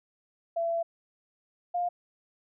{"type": "tone pair in turn", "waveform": "sine", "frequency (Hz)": [672, 705.2], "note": ["E5", "F5"], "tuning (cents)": [33, 17], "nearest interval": "minor second", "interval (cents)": 84, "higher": "second", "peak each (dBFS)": -26, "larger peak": "neither", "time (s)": [[0.56, 0.83], [1.74, 1.89]], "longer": "first", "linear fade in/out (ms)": 10, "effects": []}